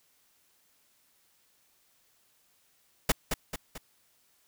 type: noise with echo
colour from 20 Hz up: pink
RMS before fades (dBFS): -23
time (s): 3.09-3.12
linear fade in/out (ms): 5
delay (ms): 220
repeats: 3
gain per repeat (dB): -6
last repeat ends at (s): 3.78
effects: white hiss -68 dBFS RMS until 4.47 s